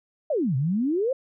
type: exponential two-way sweep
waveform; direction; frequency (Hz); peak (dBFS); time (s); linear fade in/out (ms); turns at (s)
sine; down then up; 663 to 124.1 to 553; -21; 0.3-1.13; 5; 0.56
effects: none